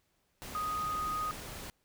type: tone in noise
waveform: sine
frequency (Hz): 1244.5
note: D#6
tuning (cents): 0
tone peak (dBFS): -32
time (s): 0.55-1.31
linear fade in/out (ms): 0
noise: pink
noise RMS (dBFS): -44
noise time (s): 0.42-1.7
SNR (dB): +9
effects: pink hiss -75 dBFS RMS until 1.84 s